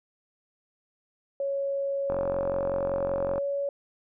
sine tone with pitch glide, 554.4 to 562.1 Hz, C#5 to C#5, 0 to +24 cents, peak -26 dBFS, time 1.4-3.69 s, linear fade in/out 2 ms, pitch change +24 cents, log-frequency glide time 3.28-3.46 s
click train, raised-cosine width 1 ms, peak -18 dBFS, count 59, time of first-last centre 2.1-3.38 s, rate 45.3 Hz
effects none

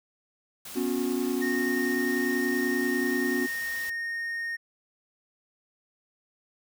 white noise, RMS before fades -41 dBFS, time 0.65-3.9 s, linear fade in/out 5 ms
triangle chord, B suspended second, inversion none, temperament equal with one note detuned, 246.9 / 277.2 / 363.2 Hz, B3 / C#4 / F#4, 0 / 0 / -32 cents, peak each -28 dBFS, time 0.75-3.47 s, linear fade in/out 20 ms
triangle tone, 1848 Hz, A#6, 16 cents flat, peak -28 dBFS, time 1.41-4.57 s, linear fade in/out 20 ms
effects none

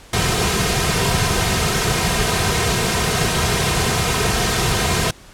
pink noise with comb filter, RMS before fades -18 dBFS, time 0.13-5.11 s, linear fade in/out 5 ms, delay 3.5 ms, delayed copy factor -0.65, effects pink hiss -44 dBFS RMS until 5.33 s + low-pass 10000 Hz 12 dB/octave

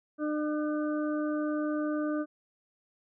harmonic tone, 301.5 Hz, D4, 46 cents sharp, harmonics 1 / 2 / 4 / 5, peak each -29 / -35 / -41 / -43 dBFS, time 0.18-2.26 s, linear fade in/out 50 ms, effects none

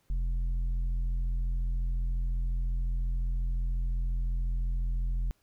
sine tone with tanh clipping, 42.82 Hz, F1, 33 cents flat, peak -28 dBFS, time 0.1-5.31 s, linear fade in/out 0 ms, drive 6 dB, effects pink hiss -71 dBFS RMS until 5.42 s

